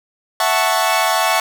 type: chord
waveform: sawtooth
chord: F# minor seventh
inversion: third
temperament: equal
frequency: 659.3 / 740 / 880 / 1108.7 Hz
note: E5 / F#5 / A5 / C#6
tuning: 0 / 0 / 0 / 0 cents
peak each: -16 dBFS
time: 0.4-1.4 s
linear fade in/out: 2 ms
effects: none